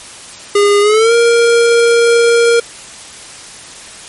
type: tone with pitch glide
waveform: square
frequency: 407.7 to 468.3 Hz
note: G#4 to A#4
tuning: -32 to +8 cents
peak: -7 dBFS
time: 0.55-2.6 s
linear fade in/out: 5 ms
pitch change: +240 cents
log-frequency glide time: 0.81-1.13 s
effects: white hiss -32 dBFS RMS until 4.08 s + MP3 48 kbps